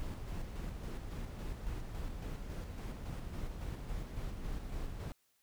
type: noise with tremolo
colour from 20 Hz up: brown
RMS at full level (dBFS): -40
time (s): 0-5.12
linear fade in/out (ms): 0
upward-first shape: square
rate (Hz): 3.6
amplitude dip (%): 35
effects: white hiss -75 dBFS RMS until 5.42 s